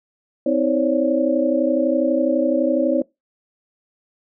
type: tone cluster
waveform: sine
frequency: 258.4 / 319.4 / 539 / 571 Hz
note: C4 / D#4 / C#5 / D5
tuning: -21 / +45 / -49 / -49 cents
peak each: -21 dBFS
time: 0.46-3.02 s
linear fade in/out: 5 ms
effects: noise-tail reverb RT60 0.2 s tail -23 dB re dry